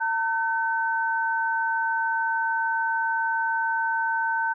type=tone pair together; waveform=sine; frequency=906.7 / 1527 Hz; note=A#5 / G6; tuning=-48 / -46 cents; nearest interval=major sixth; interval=902 cents; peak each=-25 dBFS; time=0-4.54 s; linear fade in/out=20 ms; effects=none